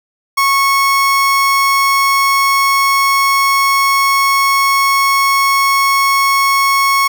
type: tone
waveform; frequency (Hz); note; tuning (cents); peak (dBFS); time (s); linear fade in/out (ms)
30% pulse; 1100; C#6; -14; -7; 0.37-7.08; 10
effects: none